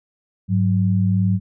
sine tone pair together, 102.34 / 185 Hz, G#2 / F#3, -25 / 0 cents, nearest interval minor seventh, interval 1025 cents, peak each -17 / -18 dBFS, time 0.48-1.4 s, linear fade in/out 50 ms, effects none

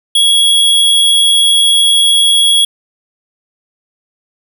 square tone, 3331 Hz, G#7, 4 cents sharp, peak -7 dBFS, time 0.15-2.65 s, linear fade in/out 5 ms, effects none

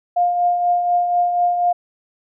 sine tone with tremolo, 706 Hz, F5, 19 cents sharp, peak -12 dBFS, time 0.16-1.73 s, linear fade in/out 10 ms, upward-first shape triangle, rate 4.1 Hz, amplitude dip 50%, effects none

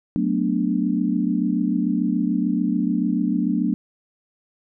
sine chord, B minor seventh, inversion second, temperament equal, 185 / 220 / 246.9 / 293.7 Hz, F#3 / A3 / B3 / D4, 0 / 0 / 0 / 0 cents, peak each -24 dBFS, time 0.16-3.74 s, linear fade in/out 0 ms, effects none

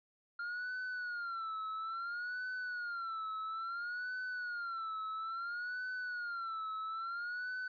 triangle tone with vibrato, 1396.9 Hz, F6, in tune, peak -36 dBFS, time 0.39-7.68 s, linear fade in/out 5 ms, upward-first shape sine, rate 0.59 Hz, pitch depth 130 cents each way, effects resampled to 11025 Hz

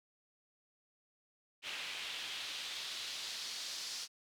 pink noise with band-pass filter sweep, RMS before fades -43 dBFS, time 1.62-4.08 s, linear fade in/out 50 ms, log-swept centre 2800 to 5000 Hz, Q 2, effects none

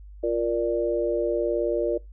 sine chord, Bb major, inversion second, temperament equal with one note detuned, 349.2 / 468.6 / 587.3 Hz, F4 / Bb4 / D5, 0 / +9 / 0 cents, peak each -26 dBFS, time 0.23-1.98 s, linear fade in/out 10 ms, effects noise-tail reverb RT60 0.2 s tail -23 dB re dry + added 50 Hz sine -41 dBFS peak until 2.12 s

